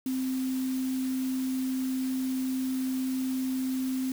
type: tone in noise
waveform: sine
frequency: 260 Hz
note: C4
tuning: 11 cents flat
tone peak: -27 dBFS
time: 0.06-4.12 s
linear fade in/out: 2 ms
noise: white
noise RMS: -44 dBFS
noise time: 0.06-4.12 s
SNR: +14 dB
effects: none